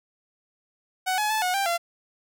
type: tone with pitch steps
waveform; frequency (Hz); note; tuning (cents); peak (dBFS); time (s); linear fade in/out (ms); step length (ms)
sawtooth; 746 / 846 / 869 / 729 / 789 / 685; F#5 / G#5 / A5 / F#5 / G5 / F5; +14 / +32 / -22 / -26 / +11 / -34; -19; 1.06-1.78; 20; 120
effects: none